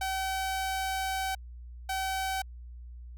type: tone pair in turn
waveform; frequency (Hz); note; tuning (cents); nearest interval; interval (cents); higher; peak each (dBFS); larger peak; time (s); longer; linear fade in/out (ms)
sawtooth; 765 / 765; G5 / G5; -42 / -42; unison; 0; neither; -26; neither; 0.01-1.35 / 1.89-2.42; first; 5
effects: added 60 Hz sine -42 dBFS peak until 3.17 s